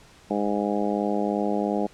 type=harmonic tone; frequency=102.9 Hz; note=G#2; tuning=16 cents flat; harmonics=2 / 3 / 4 / 5 / 6 / 7 / 8; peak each=-27 / -29 / -30 / -31 / -32 / -32 / -33 dBFS; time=0.3-1.87 s; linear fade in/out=10 ms; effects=pink hiss -52 dBFS RMS until 1.93 s + low-pass 8000 Hz 12 dB/octave